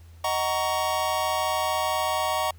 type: chord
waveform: square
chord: D# minor seventh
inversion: none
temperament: just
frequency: 622.3 / 746.7 / 933.4 / 1120.1 Hz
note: D#5 / F#5 / A#5 / C#6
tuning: 0 / +16 / +2 / +18 cents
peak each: -30 dBFS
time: 0.24-2.51 s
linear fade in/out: 5 ms
effects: added 83 Hz sine -45 dBFS peak until 2.58 s + pink hiss -60 dBFS RMS until 2.58 s